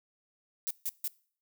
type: noise bursts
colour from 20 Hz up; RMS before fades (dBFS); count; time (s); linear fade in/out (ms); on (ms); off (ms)
violet; -33; 3; 0.67-1.078; 0; 36; 150
effects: noise-tail reverb RT60 0.5 s tail -23 dB re dry